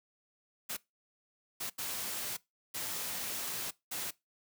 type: noise bursts at uneven times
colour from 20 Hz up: white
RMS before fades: -38 dBFS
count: 5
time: 0.69-0.77 / 1.6-1.7 / 1.78-2.37 / 2.74-3.71 / 3.91-4.11 s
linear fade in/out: 10 ms
effects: noise-tail reverb RT60 0.2 s tail -21 dB re dry + high-pass 80 Hz 12 dB/octave